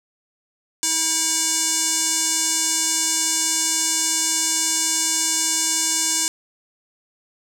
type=tone with band-pass filter; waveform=square; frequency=321.8 Hz; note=E4; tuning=42 cents flat; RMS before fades=-21 dBFS; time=0.83-6.28 s; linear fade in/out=0 ms; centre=7300 Hz; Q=2.9; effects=none